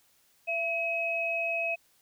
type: tone pair together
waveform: sine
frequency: 671.8 / 2551 Hz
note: E5 / D#7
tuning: +33 / +43 cents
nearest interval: octave + major seventh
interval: 2310 cents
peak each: -32 / -29 dBFS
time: 0.47-1.76 s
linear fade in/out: 20 ms
effects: white hiss -66 dBFS RMS until 2.01 s